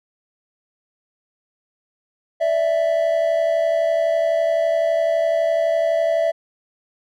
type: tone pair together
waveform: triangle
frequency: 587.3 / 659.2 Hz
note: D5 / E5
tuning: 0 / 0 cents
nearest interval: major second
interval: 200 cents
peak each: -21 / -15 dBFS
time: 2.4-6.32 s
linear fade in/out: 20 ms
effects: none